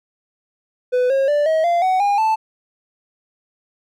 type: tone with pitch steps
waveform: triangle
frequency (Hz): 499.2 / 541.2 / 586.8 / 636.3 / 689.9 / 748 / 811 / 879.3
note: B4 / C#5 / D5 / D#5 / F5 / F#5 / G#5 / A5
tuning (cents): +19 / -42 / -2 / +39 / -21 / +19 / -41 / -1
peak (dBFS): -12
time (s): 0.92-2.36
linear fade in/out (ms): 20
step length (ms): 180
effects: none